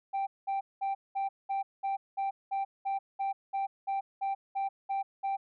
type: tone bursts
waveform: sine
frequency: 784 Hz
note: G5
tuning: in tune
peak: -26 dBFS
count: 16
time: 0.13-5.37 s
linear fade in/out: 20 ms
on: 140 ms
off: 200 ms
effects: tanh soft clip ceiling -28 dBFS